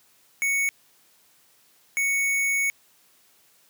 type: tone pair in turn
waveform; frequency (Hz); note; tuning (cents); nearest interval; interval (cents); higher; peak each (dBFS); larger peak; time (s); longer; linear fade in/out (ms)
square; 2221 / 2221; C#7 / C#7; +3 / +3; unison; 0; neither; -22; neither; 0.42-0.69 / 1.97-2.7; second; 0
effects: white hiss -60 dBFS RMS until 3.69 s + high-pass 100 Hz 12 dB/octave